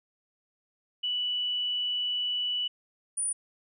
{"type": "tone pair in turn", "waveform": "sine", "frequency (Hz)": [2960, 9433], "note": ["F#7", "D9"], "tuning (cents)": [0, 7], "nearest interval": "octave + minor sixth", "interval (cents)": 2007, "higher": "second", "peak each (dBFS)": -27, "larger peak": "neither", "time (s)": [[1.03, 2.68], [3.17, 3.33]], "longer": "first", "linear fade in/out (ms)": 10, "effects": []}